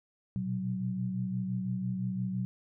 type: tone cluster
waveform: sine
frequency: 119.4 / 125.3 / 186.6 Hz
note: A#2 / B2 / F#3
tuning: +42 / +25 / +15 cents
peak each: -37 / -38 / -32 dBFS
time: 0.36-2.45 s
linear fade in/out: 0 ms
effects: none